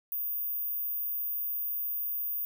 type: tone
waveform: sine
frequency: 14917 Hz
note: A#9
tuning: in tune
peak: -30 dBFS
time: 0.12-2.45 s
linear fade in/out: 0 ms
effects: none